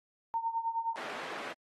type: tone with tremolo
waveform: sine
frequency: 914 Hz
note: A#5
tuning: 34 cents flat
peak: -27 dBFS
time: 0.34-0.96 s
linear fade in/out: 0 ms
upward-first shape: triangle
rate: 9.6 Hz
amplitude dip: 85%
type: band-pass noise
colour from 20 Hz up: white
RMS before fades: -42 dBFS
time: 0.96-1.53 s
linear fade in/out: 10 ms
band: 320 to 1700 Hz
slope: 12 dB/octave
effects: AAC 32 kbps